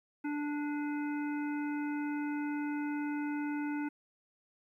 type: harmonic tone with a mistuned harmonic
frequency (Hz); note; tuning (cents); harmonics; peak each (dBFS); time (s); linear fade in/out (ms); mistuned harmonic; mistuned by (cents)
293.7; D4; 0; 1 / 3 / 5 / 7 / 9; -33 / -44 / -45 / -50 / -52; 0.24-3.89; 10; 9; -70
effects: 12-bit